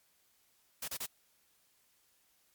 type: noise bursts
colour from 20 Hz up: white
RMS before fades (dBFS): -39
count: 3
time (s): 0.82-1.061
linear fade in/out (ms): 5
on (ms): 59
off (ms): 32
effects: white hiss -71 dBFS RMS until 2.54 s + MP3 96 kbps